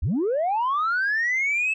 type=linear sweep; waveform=sine; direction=up; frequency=51.8 to 2637 Hz; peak=-19 dBFS; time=0.02-1.74 s; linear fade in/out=10 ms; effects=tanh soft clip ceiling -18 dBFS